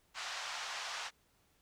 pink band-pass noise, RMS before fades -42 dBFS, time 0.14-1.11 s, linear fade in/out 50 ms, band 800 to 6400 Hz, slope 24 dB/octave, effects pink hiss -72 dBFS RMS until 1.61 s

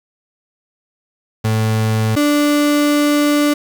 35% pulse tone pair in turn, 110 / 293.2 Hz, A2 / D4, 0 / -3 cents, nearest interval octave + perfect fourth, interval 1697 cents, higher second, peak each -12 / -10 dBFS, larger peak second, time 1.44-2.16 / 2.16-3.54 s, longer second, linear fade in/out 10 ms, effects 7-bit

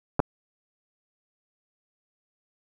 clicks, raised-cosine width 1 ms, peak -7 dBFS, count 2, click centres 0.194 / 0.201 s, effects 8-bit

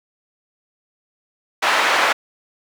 white band-pass noise, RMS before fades -17 dBFS, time 1.62-2.13 s, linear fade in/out 10 ms, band 640 to 1900 Hz, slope 12 dB/octave, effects none

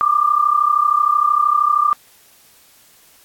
sine tone pair together, 1174.7 / 1207.7 Hz, D6 / D6, 0 / +48 cents, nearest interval unison, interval 48 cents, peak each -15 dBFS, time 0.01-1.93 s, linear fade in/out 0 ms, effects white hiss -50 dBFS RMS until 3.24 s + AAC 64 kbps

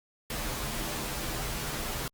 pink noise with comb filter, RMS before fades -34 dBFS, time 0.3-2.08 s, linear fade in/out 2 ms, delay 11 ms, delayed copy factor -0.85, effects Opus 48 kbps

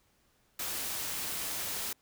white noise, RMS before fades -36 dBFS, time 0.59-1.93 s, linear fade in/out 5 ms, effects pink hiss -70 dBFS RMS until 2.01 s

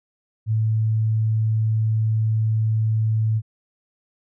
sine tone, 110 Hz, A2, in tune, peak -17 dBFS, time 0.46-3.42 s, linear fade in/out 50 ms, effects none

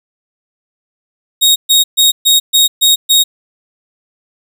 sawtooth tone bursts, 3756 Hz, A#7, 12 cents sharp, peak -3 dBFS, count 7, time 1.41-3.24 s, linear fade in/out 20 ms, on 150 ms, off 130 ms, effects none

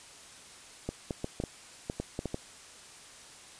clicks, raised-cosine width 2 ms, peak -19 dBFS, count 10, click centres 0.89 / 1.108 / 1.244 / 1.401 / 1.438 / 1.899 / 2 / 2.191 / 2.257 / 2.344 s, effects white hiss -51 dBFS RMS until 3.59 s + resampled to 22050 Hz

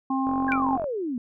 harmonic tone, 266.1 Hz, C4, 29 cents sharp, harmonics 1 / 3 / 4, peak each -24 / -29 / -30 dBFS, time 0.1-0.77 s, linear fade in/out 5 ms
click train, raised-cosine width 1 ms, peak -21 dBFS, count 27, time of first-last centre 0.27-0.841 s, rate 45.5 Hz
sine exponential sweep, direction down, 1661.2 to 230 Hz, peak -26 dBFS, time 0.48-1.18 s, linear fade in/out 2 ms
sine tone with exponential decay, 2349 Hz, D7, in tune, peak -20 dBFS, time 0.52-0.61 s, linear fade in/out 0 ms, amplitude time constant 18 ms
effects none

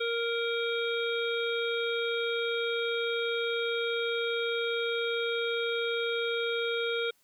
harmonic tone, 466.2 Hz, A#4, in tune, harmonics 1 / 3 / 5 / 7 / 8, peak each -30 / -35 / -37 / -38 / -39 dBFS, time 0-7.11 s, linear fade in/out 10 ms, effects white hiss -68 dBFS RMS until 7.23 s

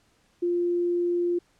sine tone, 349.2 Hz, F4, in tune, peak -22 dBFS, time 0.42-1.39 s, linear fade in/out 10 ms, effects pink hiss -65 dBFS RMS until 1.59 s + low-pass 9000 Hz 12 dB/octave

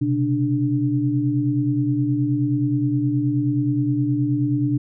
sine tone cluster, 125.4 / 134.9 / 294 Hz, B2 / C#3 / D4, +27 / -47 / +2 cents, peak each -22 / -26 / -20 dBFS, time 0.01-4.78 s, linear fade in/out 10 ms, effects none

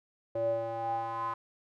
square tone with band-pass filter sweep, 114.3 Hz, A#2, 34 cents flat, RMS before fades -33 dBFS, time 0.35-1.34 s, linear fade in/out 5 ms, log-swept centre 520 to 1100 Hz, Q 8.8, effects none

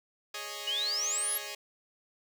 5% pulse chord, Ab suspended fourth, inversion none, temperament equal, 415.3 / 554.4 / 622.3 Hz, Ab4 / Db5 / Eb5, 0 / 0 / 0 cents, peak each -31 dBFS, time 0.34-1.55 s, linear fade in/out 5 ms
sine exponential sweep, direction up, 2850 to 11830 Hz, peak -29 dBFS, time 0.67-1.38 s, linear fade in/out 5 ms
effects none

